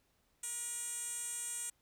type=tone with band-pass filter; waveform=10% pulse; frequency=477.7 Hz; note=A#4; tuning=42 cents sharp; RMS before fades=-41 dBFS; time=0.43-1.7 s; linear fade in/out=5 ms; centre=8700 Hz; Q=8.7; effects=pink hiss -75 dBFS RMS until 1.81 s